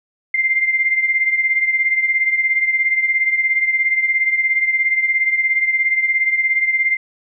sine beating tone pair, 2093 / 2110 Hz, C7 / C7, 0 / +14 cents, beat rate 17 Hz, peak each -15 / -21 dBFS, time 0.34-6.97 s, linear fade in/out 5 ms, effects none

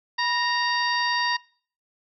harmonic tone with a mistuned harmonic, 930 Hz, A#5, 4 cents flat, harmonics 1 / 2 / 3 / 4 / 5 / 6, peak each -26 / -26 / -35 / -33 / -29 / -40 dBFS, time 0.18-1.37 s, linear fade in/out 10 ms, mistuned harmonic 1, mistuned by +83 cents, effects noise-tail reverb RT60 0.5 s tail -24 dB re dry

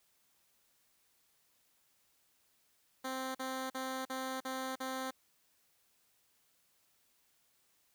10% pulse tone bursts, 261.6 Hz, C4, in tune, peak -29 dBFS, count 6, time 3.04-5.11 s, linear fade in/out 10 ms, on 310 ms, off 42 ms, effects white hiss -73 dBFS RMS until 7.94 s

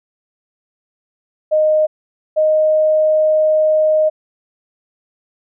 sine tone pair in turn, 618 / 620.6 Hz, D#5 / D#5, -12 / -5 cents, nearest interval unison, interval 7 cents, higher second, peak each -10 dBFS, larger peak neither, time 1.51-1.87 / 2.36-4.1 s, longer second, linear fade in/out 20 ms, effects none

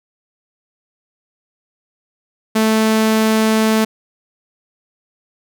sawtooth tone, 219.5 Hz, A3, 4 cents flat, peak -8 dBFS, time 2.55-3.85 s, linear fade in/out 10 ms, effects none

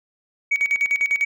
sine tone with tremolo, 2256 Hz, C#7, 30 cents sharp, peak -14 dBFS, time 0.51-1.25 s, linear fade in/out 10 ms, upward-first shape square, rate 10 Hz, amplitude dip 80%, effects tanh soft clip ceiling -13 dBFS

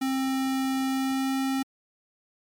square tone with pitch glide, 265.2 to 267.2 Hz, C4 to C4, +23 to +36 cents, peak -25 dBFS, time 0.01-1.63 s, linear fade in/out 10 ms, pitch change +13 cents, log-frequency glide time 0.87-1.37 s, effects MP3 96 kbps

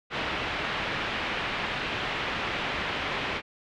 white low-pass noise, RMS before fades -31 dBFS, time 0.1-3.42 s, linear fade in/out 50 ms, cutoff 3000 Hz, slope 24 dB/octave, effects none

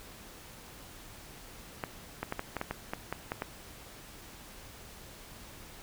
clicks, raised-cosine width 0.5 ms, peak -18 dBFS, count 11, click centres 1.838 / 2.23 / 2.324 / 2.394 / 2.567 / 2.614 / 2.71 / 2.935 / 3.126 / 3.319 / 3.421 s, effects pink hiss -50 dBFS RMS until 5.82 s

